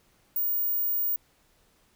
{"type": "tone", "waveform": "sine", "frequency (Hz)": 15430, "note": "B9", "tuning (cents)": -41, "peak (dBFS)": -24, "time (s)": [0.36, 1.16], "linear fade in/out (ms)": 2, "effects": ["pink hiss -65 dBFS RMS until 1.95 s"]}